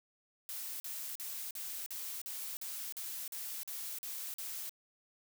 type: noise bursts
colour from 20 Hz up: blue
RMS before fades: -42 dBFS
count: 12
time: 0.49-4.694 s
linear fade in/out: 0 ms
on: 310 ms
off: 44 ms
effects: none